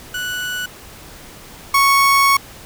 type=tone pair in turn; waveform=30% pulse; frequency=1478 / 1107.2 Hz; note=F#6 / C#6; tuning=-2 / -2 cents; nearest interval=perfect fourth; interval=500 cents; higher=first; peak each=-19 / -8 dBFS; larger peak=second; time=0.14-0.66 / 1.74-2.37 s; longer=second; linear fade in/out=5 ms; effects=pink hiss -39 dBFS RMS until 2.65 s